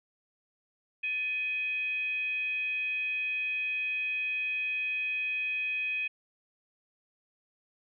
sine tone with frequency modulation, 2511 Hz, D#7, 15 cents sharp, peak -29 dBFS, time 1.03-6.08 s, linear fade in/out 10 ms, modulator 757 Hz, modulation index 0.25, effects none

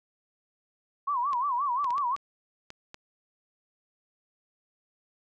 sine tone with vibrato, 1055 Hz, C6, 14 cents sharp, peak -25 dBFS, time 1.07-2.16 s, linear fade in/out 10 ms, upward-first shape sine, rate 5.7 Hz, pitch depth 180 cents each way
clicks, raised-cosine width 0.2 ms, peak -25 dBFS, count 7, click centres 1.332 / 1.844 / 1.906 / 1.981 / 2.164 / 2.704 / 2.944 s
effects none

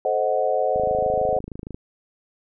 sine chord, A diminished seventh, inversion none, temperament equal with one note detuned, 436.7 / 523.3 / 622.3 / 740 Hz, A4 / C5 / Eb5 / Gb5, -13 / 0 / 0 / 0 cents, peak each -27 / -23 / -24 / -24 dBFS, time 0.05-1.39 s, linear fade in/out 2 ms
click train, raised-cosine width 3 ms, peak -21 dBFS, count 27, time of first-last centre 0.76-1.745 s, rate 26.4 Hz
effects none

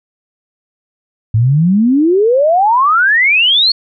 sine exponential sweep, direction up, 105.2 to 4435 Hz, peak -7 dBFS, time 1.34-3.72 s, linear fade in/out 5 ms, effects none

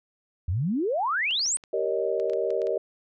sine exponential sweep, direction up, 77.78 to 8920 Hz, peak -23 dBFS, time 0.48-1.57 s, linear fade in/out 5 ms
clicks, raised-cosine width 0.2 ms, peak -28 dBFS, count 11, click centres 1.309 / 1.394 / 1.461 / 1.571 / 1.638 / 2.199 / 2.298 / 2.334 / 2.505 / 2.618 / 2.67 s
sine chord, Eb dominant seventh, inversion first, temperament just, 388.9 / 466.7 / 560 / 622.3 Hz, G4 / Bb4 / Db5 / Eb5, -14 / +2 / +18 / 0 cents, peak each -29 / -28 / -31 / -29 dBFS, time 1.73-2.78 s, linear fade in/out 5 ms
effects none

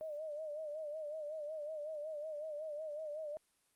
sine tone with vibrato, 610 Hz, D#5, 34 cents flat, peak -40 dBFS, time 0.01-3.37 s, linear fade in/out 0 ms, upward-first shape sine, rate 5.4 Hz, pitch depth 79 cents each way, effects white hiss -75 dBFS RMS until 3.75 s + Opus 32 kbps

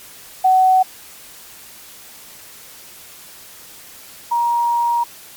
sine tone pair in turn, 750 / 944.9 Hz, F#5 / A#5, +23 / +23 cents, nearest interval major third, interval 400 cents, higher second, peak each -9 / -14 dBFS, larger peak first, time 0.44-0.83 / 4.31-5.04 s, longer second, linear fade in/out 10 ms, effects white hiss -40 dBFS RMS until 5.36 s + MP3 96 kbps

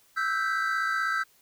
triangle tone cluster, 1310 / 1518 / 1574 / 1976 Hz, E6 / F#6 / G6 / B6, -11 / +44 / +7 / 0 cents, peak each -27 / -32 / -27 / -35 dBFS, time 0.16-1.24 s, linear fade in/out 20 ms, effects white hiss -62 dBFS RMS until 1.41 s

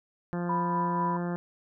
harmonic tone, 174.61 Hz, F3, in tune, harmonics 1 / 2 / 3 / 4 / 5 / 6 / 7 / 8 / 9 / 10, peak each -30 / -36 / -40 / -42 / -44 / -46 / -47 / -48 / -49 / -50 dBFS, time 0.33-1.36 s, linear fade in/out 0 ms
sine tone with tremolo, 987.8 Hz, B5, in tune, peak -26 dBFS, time 0.49-1.17 s, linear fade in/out 5 ms, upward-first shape sine, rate 4.1 Hz, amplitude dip 30%
effects none

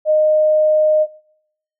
sine tone, 616 Hz, D#5, 17 cents flat, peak -10 dBFS, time 0.05-1.07 s, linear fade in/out 50 ms, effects noise-tail reverb RT60 0.8 s tail -24 dB re dry

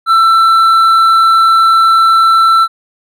triangle tone with hard clipping, 1336 Hz, E6, 23 cents sharp, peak -6 dBFS, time 0.06-2.68 s, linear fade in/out 50 ms, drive 8 dB, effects none

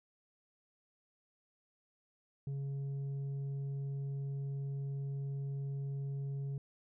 sine tone with tanh clipping, 138.59 Hz, C#3, in tune, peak -37 dBFS, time 2.47-6.58 s, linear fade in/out 2 ms, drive 4 dB, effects none

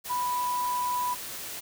sine tone in noise, 987.8 Hz, B5, in tune, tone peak -26 dBFS, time 0.09-1.15 s, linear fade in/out 20 ms, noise white, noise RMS -38 dBFS, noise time 0.04-1.61 s, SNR +9 dB, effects none

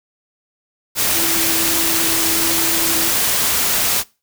sine tone in noise, 329.6 Hz, E4, in tune, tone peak -25 dBFS, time 1.13-3.11 s, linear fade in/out 50 ms, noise white, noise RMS -17 dBFS, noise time 0.95-4.04 s, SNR -11 dB, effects noise-tail reverb RT60 0.3 s tail -23 dB re dry

